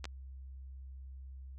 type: clicks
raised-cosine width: 0.2 ms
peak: -23 / -24 dBFS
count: 2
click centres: 0.043 / 0.054 s
effects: added 66 Hz sine -45 dBFS peak until 1.58 s + AAC 48 kbps